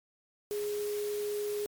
sine tone in noise, 415.3 Hz, G#4, in tune, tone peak -31 dBFS, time 0.51-1.66 s, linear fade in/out 0 ms, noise white, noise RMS -45 dBFS, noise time 0.51-1.66 s, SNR +11 dB, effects MP3 96 kbps

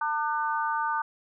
harmonic tone, 300.3 Hz, D4, 39 cents sharp, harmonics 3 / 4 / 5, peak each -28 / -30 / -32 dBFS, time 0.01-1.02 s, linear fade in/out 5 ms, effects none

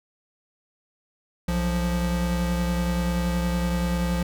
square tone pair together, 61.74 / 174.63 Hz, B1 / F3, 0 / 0 cents, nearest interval octave + tritone, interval 1800 cents, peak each -27 / -25 dBFS, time 1.48-4.23 s, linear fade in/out 5 ms, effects none

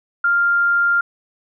sine tone, 1396.9 Hz, F6, in tune, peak -13 dBFS, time 0.24-1.01 s, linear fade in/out 5 ms, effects none

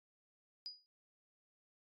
sine tone with exponential decay, 4915 Hz, D#8, 22 cents flat, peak -39 dBFS, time 0.66-0.86 s, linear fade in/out 0 ms, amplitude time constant 43 ms, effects MP3 64 kbps

